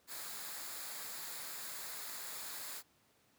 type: noise with comb filter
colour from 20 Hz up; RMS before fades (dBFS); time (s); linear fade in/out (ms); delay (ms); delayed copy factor
white; -45; 0.07-2.83; 50; 0.34; -0.5
effects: pink hiss -71 dBFS RMS until 3.38 s + high-pass 100 Hz 12 dB/octave